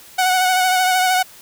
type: tone with vibrato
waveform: sawtooth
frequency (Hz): 740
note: F#5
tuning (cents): 0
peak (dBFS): -10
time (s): 0.18-1.23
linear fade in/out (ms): 10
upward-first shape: sine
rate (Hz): 13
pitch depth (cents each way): 27
effects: white hiss -43 dBFS RMS until 1.41 s